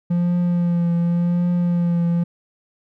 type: tone with vibrato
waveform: triangle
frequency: 173.3 Hz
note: F3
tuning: 13 cents flat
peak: -14 dBFS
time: 0.1-2.24 s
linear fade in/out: 10 ms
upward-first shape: triangle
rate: 0.89 Hz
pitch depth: 29 cents each way
effects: none